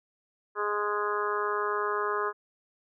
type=harmonic tone; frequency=207.7 Hz; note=G#3; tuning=in tune; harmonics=2 / 3 / 4 / 5 / 6 / 7 / 8; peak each=-31 / -42 / -42 / -32 / -32 / -38 / -38 dBFS; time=0.55-2.33 s; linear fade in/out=50 ms; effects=none